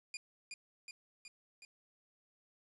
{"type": "tone with echo", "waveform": "20% pulse", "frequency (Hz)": 2420, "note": "D#7", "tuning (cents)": -49, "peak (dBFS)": -36, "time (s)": [0.14, 0.17], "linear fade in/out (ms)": 2, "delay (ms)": 370, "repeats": 4, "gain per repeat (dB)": -3, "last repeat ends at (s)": 1.65, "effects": ["resampled to 24000 Hz", "11-bit"]}